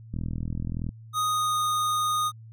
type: click train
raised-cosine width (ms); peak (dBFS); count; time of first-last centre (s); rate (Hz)
5; -19; 32; 0.14-0.891; 41.3
type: tone with pitch glide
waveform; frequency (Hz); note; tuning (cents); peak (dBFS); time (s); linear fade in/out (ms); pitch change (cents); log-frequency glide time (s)
square; 1244.5 to 1234.5; D#6 to D#6; 0 to -14; -24; 1.13-2.32; 50; -14; 1.24-1.59
effects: added 112 Hz sine -43 dBFS peak until 2.52 s

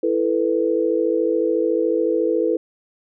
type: chord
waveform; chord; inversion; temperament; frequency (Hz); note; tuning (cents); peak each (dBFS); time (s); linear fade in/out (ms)
sine; E suspended fourth; none; equal with one note detuned; 330.8 / 440 / 493.9; E4 / A4 / B4; +6 / 0 / 0; -21; 0.03-2.57; 5
effects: none

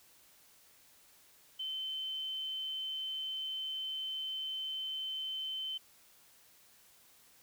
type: tone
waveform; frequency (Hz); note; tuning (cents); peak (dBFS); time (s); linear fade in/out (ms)
sine; 3074; G7; -35; -36; 1.59-5.78; 10
effects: white hiss -63 dBFS RMS until 7.42 s

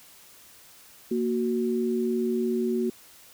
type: tone pair together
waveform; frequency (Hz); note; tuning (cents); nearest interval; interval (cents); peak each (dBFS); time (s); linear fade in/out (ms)
sine; 233.1 / 370; A#3 / F#4; 0 / 0; minor sixth; 800; -26; 1.11-2.9; 5
effects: white hiss -52 dBFS RMS until 3.33 s

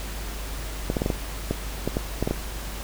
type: clicks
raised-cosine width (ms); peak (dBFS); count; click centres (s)
2; -10; 11; 0.901 / 0.968 / 1.019 / 1.061 / 1.102 / 1.51 / 1.876 / 1.969 / 2.226 / 2.275 / 2.31
effects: added 50 Hz sine -32 dBFS peak until 2.83 s + pink hiss -37 dBFS RMS until 2.83 s

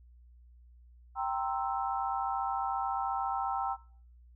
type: chord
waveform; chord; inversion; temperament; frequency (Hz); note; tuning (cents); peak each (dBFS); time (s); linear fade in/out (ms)
sine; C dominant seventh; second; equal; 784 / 932.3 / 1046.5 / 1318.5; G5 / Bb5 / C6 / E6; 0 / 0 / 0 / 0; -33 / -36 / -39 / -37; 1.15-3.77; 50
effects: noise-tail reverb RT60 0.5 s tail -21 dB re dry + added 60 Hz sine -54 dBFS peak until 4.35 s

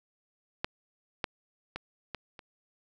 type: clicks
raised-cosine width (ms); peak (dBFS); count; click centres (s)
0.3; -13 / -13 / -20 / -20 / -29; 5; 0.645 / 1.242 / 1.76 / 2.147 / 2.392
effects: none

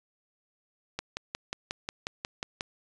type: click train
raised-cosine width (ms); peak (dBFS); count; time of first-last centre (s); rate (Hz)
0.2; -15; 10; 0.99-2.609; 5.56
effects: resampled to 22050 Hz

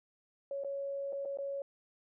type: tone with dropouts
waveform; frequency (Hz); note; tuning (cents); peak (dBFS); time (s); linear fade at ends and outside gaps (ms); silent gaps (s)
sine; 556; C#5; +5; -35; 0.51-1.62; 2; 0.637-0.646 / 1.125-1.13 / 1.251-1.256 / 1.373-1.386
effects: none

